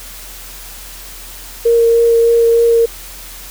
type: tone with vibrato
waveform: sine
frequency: 464 Hz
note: A#4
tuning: 8 cents flat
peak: -7 dBFS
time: 1.65-2.86 s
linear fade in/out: 10 ms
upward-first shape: sine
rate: 3.3 Hz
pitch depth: 10 cents each way
effects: added 42 Hz sine -35 dBFS peak until 3.5 s + white hiss -33 dBFS RMS until 3.5 s